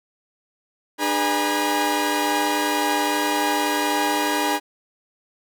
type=tone cluster; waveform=sawtooth; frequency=299.8 / 409.9 / 496.9 / 818 / 962 Hz; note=D4 / G#4 / B4 / G#5 / B5; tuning=+36 / -23 / +11 / -26 / -46 cents; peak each=-21 / -25 / -29 / -21 / -21 dBFS; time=0.98-4.6 s; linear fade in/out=50 ms; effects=none